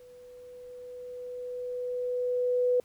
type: tone with level ramp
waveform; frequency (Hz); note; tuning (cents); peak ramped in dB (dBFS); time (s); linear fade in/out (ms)
sine; 495.4; B4; +5; -49 to -21; 0-2.8; 2
effects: pink hiss -64 dBFS RMS until 2.84 s